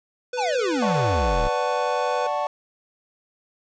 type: tone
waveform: square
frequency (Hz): 496.5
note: B4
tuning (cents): +9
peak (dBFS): -27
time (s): 0.33-2.27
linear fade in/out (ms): 5
type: exponential sweep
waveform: square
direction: down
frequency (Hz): 939 to 30.21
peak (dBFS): -23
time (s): 0.37-1.49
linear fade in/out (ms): 20
type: chord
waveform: triangle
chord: D major seventh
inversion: none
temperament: equal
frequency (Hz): 587.3 / 740 / 880 / 1108.7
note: D5 / F#5 / A5 / C#6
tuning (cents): 0 / 0 / 0 / 0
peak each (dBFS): -25 / -26 / -26 / -28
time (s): 0.82-2.47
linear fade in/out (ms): 2
effects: resampled to 16000 Hz + 8-bit